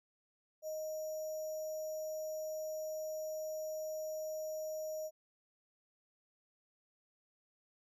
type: tone with sample-and-hold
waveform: sine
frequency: 622.3 Hz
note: D#5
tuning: in tune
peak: -38 dBFS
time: 0.62-5.11 s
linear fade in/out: 50 ms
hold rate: 6300 Hz
effects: none